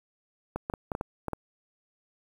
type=clicks; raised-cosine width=1 ms; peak=-17 dBFS; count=8; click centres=0.56 / 0.699 / 0.738 / 0.918 / 0.951 / 1.011 / 1.283 / 1.333 s; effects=8-bit